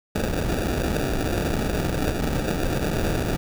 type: noise with sample-and-hold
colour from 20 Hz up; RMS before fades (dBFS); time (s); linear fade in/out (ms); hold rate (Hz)
pink; -24; 0.15-3.37; 10; 1050
effects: none